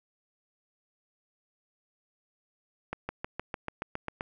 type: accelerating click train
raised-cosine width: 0.5 ms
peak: -18 dBFS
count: 10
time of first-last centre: 2.93-4.209 s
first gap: 160 ms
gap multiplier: 0.97
effects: none